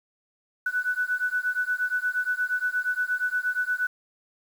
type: beating tone pair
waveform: sine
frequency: 1484 / 1492.5 Hz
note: F#6 / F#6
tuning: +5 / +15 cents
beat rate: 8.5 Hz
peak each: -27 dBFS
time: 0.66-3.87 s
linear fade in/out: 5 ms
effects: 8-bit